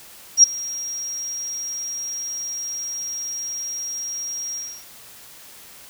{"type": "tone with ADSR envelope", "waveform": "sine", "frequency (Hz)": 5630, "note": "F8", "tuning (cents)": 13, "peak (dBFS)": -4, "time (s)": [0.37, 4.85], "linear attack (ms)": 65, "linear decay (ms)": 8, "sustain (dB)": -22, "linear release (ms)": 300, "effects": ["white hiss -44 dBFS RMS until 5.89 s"]}